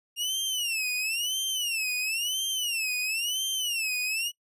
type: tone with vibrato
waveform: sawtooth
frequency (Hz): 2794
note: F7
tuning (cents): 0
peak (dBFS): -24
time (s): 0.16-4.32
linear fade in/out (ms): 50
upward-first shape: sine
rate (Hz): 0.98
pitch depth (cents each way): 210
effects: noise-tail reverb RT60 0.1 s tail -22 dB re dry + resampled to 32000 Hz